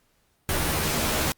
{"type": "noise with comb filter", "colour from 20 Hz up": "pink", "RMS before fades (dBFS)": -25, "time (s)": [0.49, 1.32], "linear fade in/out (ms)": 0, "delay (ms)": 13, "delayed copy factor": 0.85, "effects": ["pink hiss -67 dBFS RMS until 1.37 s", "Opus 48 kbps"]}